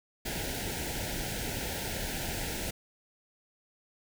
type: band-stop noise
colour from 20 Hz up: pink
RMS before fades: -35 dBFS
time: 0.25-2.71 s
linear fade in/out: 10 ms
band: 930 to 1400 Hz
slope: 96 dB/octave
effects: none